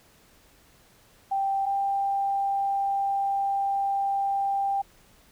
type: tone pair in turn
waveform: sine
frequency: 784 / 791.3 Hz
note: G5 / G5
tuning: 0 / +16 cents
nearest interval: unison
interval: 16 cents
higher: second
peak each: -23 dBFS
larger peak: neither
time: 1.31-1.66 / 1.66-4.82 s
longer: second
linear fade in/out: 10 ms
effects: pink hiss -58 dBFS RMS until 5.31 s